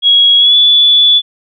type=tone with pitch glide; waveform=sine; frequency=3318 to 3449 Hz; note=G#7 to A7; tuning=-2 to -35 cents; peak=-4 dBFS; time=0.02-1.22 s; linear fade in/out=50 ms; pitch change=+67 cents; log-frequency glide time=0.38-0.56 s; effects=none